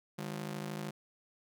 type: ring-modulated tone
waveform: sawtooth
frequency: 176.9 Hz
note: F3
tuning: 23 cents sharp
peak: -31 dBFS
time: 0.18-0.91 s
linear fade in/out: 10 ms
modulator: 26.5 Hz
effects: none